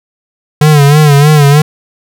square tone with vibrato, 147.1 Hz, D3, 3 cents sharp, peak -3 dBFS, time 0.61-1.62 s, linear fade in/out 5 ms, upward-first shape sine, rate 3.2 Hz, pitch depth 80 cents each way, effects none

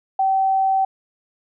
sine tone, 770 Hz, G5, 31 cents flat, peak -15 dBFS, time 0.19-0.85 s, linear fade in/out 5 ms, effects none

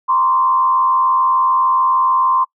sine tone with frequency modulation, 1045 Hz, C6, 2 cents flat, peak -11 dBFS, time 0.08-2.45 s, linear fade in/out 20 ms, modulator 86.8 Hz, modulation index 0.71, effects noise-tail reverb RT60 0.1 s tail -26 dB re dry

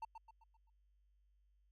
triangle tone with echo, 899 Hz, A5, 37 cents sharp, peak -40 dBFS, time 0.02-0.05 s, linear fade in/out 5 ms, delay 130 ms, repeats 5, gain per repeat -7 dB, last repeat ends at 0.7 s, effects added 50 Hz sine -70 dBFS peak until 1.71 s

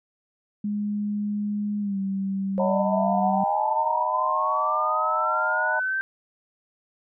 sine tone with pitch glide, 207.1 to 194.35 Hz, G#3 to G3, -5 to -15 cents, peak -24 dBFS, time 0.64-3.44 s, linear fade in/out 5 ms, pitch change -110 cents, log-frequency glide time 1.8-1.98 s
sine linear sweep, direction up, 534 to 1568 Hz, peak -23 dBFS, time 2.58-6.01 s, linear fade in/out 0 ms
sine chord, B dominant seventh, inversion first, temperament equal with one note detuned, 622.3 / 740 / 900.6 / 987.8 Hz, D#5 / F#5 / A5 / B5, 0 / 0 / +40 / 0 cents, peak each -29 / -32 / -28 / -32 dBFS, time 2.59-5.8 s, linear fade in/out 10 ms
effects none

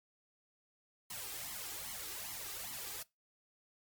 white noise with flanger, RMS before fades -44 dBFS, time 1.1-3.03 s, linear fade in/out 5 ms, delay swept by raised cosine 0.95 to 2.55 ms, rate 2.5 Hz, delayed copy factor +0.8, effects noise-tail reverb RT60 0.2 s tail -21 dB re dry + MP3 96 kbps

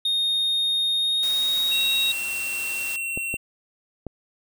triangle tone with pitch glide, 3699 to 3790 Hz, A#7 to A#7, -14 to +28 cents, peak -19 dBFS, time 0.05-2.12 s, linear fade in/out 5 ms, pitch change +42 cents, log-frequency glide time 0.96-1.82 s
white noise, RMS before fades -36 dBFS, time 1.23-2.96 s, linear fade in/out 0 ms
square tone, 2724 Hz, F7, 44 cents flat, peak -27 dBFS, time 1.71-3.37 s, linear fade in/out 10 ms
clicks, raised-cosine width 2 ms, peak -18 dBFS, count 3, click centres 3.175 / 3.341 / 4.067 s
effects none

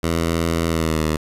10% pulse tone with pitch glide, 83.1 to 77.98 Hz, E2 to D#2, +15 to +4 cents, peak -10 dBFS, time 0.03-1.17 s, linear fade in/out 5 ms, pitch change -111 cents, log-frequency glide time 0.66-1.04 s, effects resampled to 32000 Hz + 8-bit

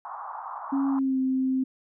pink band-pass noise, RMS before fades -37 dBFS, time 0.05-0.99 s, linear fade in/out 0 ms, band 790 to 1200 Hz, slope 48 dB/octave
sine tone with pitch glide, 274 to 261.5 Hz, C#4 to C4, -20 to -1 cents, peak -22 dBFS, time 0.72-1.64 s, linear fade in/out 10 ms, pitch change -81 cents, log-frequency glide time 0.88-1.19 s
effects none

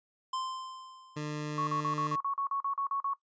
square tone with exponential decay, 1041 Hz, C6, 9 cents flat, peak -32 dBFS, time 0.33-1.62 s, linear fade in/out 5 ms, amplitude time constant 280 ms
20% pulse tone, 150 Hz, D3, 37 cents sharp, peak -29 dBFS, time 1.16-2.16 s, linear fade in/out 10 ms
sine tone bursts, 1108.7 Hz, C#6, in tune, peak -29 dBFS, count 12, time 1.58-3.135 s, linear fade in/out 2 ms, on 92 ms, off 41 ms
effects noise-tail reverb RT60 0.1 s tail -18 dB re dry + resampled to 16000 Hz

